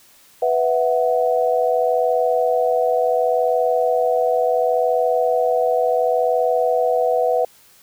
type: chord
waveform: sine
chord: B suspended fourth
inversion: none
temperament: equal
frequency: 493.9 / 659.3 / 740 Hz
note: B4 / E5 / F#5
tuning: 0 / 0 / 0 cents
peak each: -18 / -20 / -21 dBFS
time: 0.42-7.45 s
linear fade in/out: 5 ms
effects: white hiss -51 dBFS RMS until 7.82 s